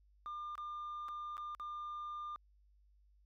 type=tone with dropouts; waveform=sine; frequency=1200 Hz; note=D6; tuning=37 cents sharp; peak=-39 dBFS; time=0.26-2.36 s; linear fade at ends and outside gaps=0 ms; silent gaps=0.554-0.579 / 1.084-1.088 / 1.369-1.379 / 1.549-1.598 s; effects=tanh soft clip ceiling -40 dBFS + added 50 Hz sine -65 dBFS peak until 3.25 s